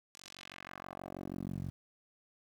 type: tone with band-pass filter sweep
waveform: 10% pulse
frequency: 46.25 Hz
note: F#1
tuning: in tune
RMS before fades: -44 dBFS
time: 0.15-1.7 s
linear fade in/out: 0 ms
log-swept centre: 6900 to 110 Hz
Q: 1.4
effects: 10-bit